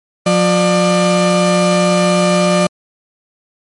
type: tone pair together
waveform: 35% pulse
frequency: 178.6 / 596.6 Hz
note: F3 / D5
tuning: +39 / +27 cents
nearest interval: octave + major sixth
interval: 2088 cents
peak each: -11 dBFS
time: 0.26-2.67 s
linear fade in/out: 5 ms
effects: MP3 48 kbps